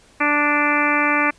harmonic tone, 293.7 Hz, D4, in tune, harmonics 1 / 2 / 3 / 4 / 5 / 6 / 7 / 8 / 9, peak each -23 / -27 / -25 / -22 / -25 / -24 / -24 / -22 / -32 dBFS, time 0.2-1.31 s, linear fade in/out 10 ms, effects pink hiss -52 dBFS RMS until 1.38 s + resampled to 22050 Hz

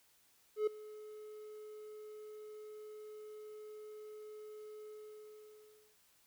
triangle tone with ADSR envelope, 426.7 Hz, G#4, 47 cents sharp, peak -26 dBFS, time 0.56-5.97 s, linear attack 110 ms, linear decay 6 ms, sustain -20 dB, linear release 1100 ms, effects white hiss -70 dBFS RMS until 6.26 s

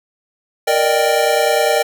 square chord, Eb major seventh, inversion second, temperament equal with one note detuned, 466.2 / 587.3 / 617.2 / 784 Hz, Bb4 / D5 / Eb5 / G5, 0 / 0 / -14 / 0 cents, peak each -19 dBFS, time 0.67-1.83 s, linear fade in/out 10 ms, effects none

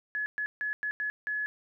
sine tone bursts at uneven times, 1701 Hz, G#6, 41 cents sharp, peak -29 dBFS, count 6, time 0.15-0.26 / 0.38-0.46 / 0.61-0.73 / 0.83-0.91 / 1-1.1 / 1.27-1.46 s, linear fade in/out 0 ms, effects none

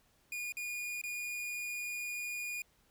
45% pulse tone with dropouts, 2441 Hz, D#7, 34 cents flat, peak -37 dBFS, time 0.32-2.62 s, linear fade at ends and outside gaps 2 ms, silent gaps 0.522-0.569 / 1.015-1.037 s, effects pink hiss -70 dBFS RMS until 2.9 s

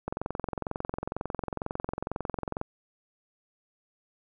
click train, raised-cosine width 1 ms, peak -17 dBFS, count 57, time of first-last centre 0.08-2.614 s, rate 22.1 Hz, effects none

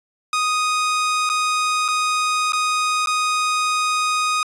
sawtooth tone with dropouts, 1244.5 Hz, D#6, in tune, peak -14 dBFS, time 0.33-4.43 s, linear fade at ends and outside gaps 2 ms, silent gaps 1.292-1.298 / 1.881-1.885 / 2.522-2.532 / 3.06-3.071 s, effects resampled to 22050 Hz

